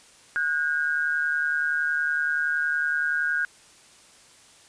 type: tone pair together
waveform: sine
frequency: 1460 / 1610.7 Hz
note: F#6 / G6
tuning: -24 / +47 cents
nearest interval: major second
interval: 171 cents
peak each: -25 dBFS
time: 0.36-3.45 s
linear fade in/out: 0 ms
effects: white hiss -53 dBFS RMS until 4.68 s + resampled to 22050 Hz